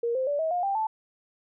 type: tone with pitch steps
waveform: sine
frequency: 469.3 / 520.7 / 577.8 / 641.1 / 711.3 / 789.3 / 875.7 Hz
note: A#4 / C5 / D5 / E5 / F5 / G5 / A5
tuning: +12 / -8 / -28 / -48 / +32 / +12 / -8 cents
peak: -24 dBFS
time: 0.03-0.87 s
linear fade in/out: 5 ms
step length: 120 ms
effects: none